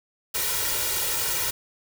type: noise with comb filter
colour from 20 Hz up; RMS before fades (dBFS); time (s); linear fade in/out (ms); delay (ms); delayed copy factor
white; -26; 0.34-1.51; 10; 2.1; +0.75
effects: none